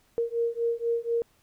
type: beating tone pair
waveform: sine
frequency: 464.3 / 468.4 Hz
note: A#4 / A#4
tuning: -7 / +8 cents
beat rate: 4.1 Hz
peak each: -28 dBFS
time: 0.18-1.22 s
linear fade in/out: 0 ms
effects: pink hiss -65 dBFS RMS until 1.42 s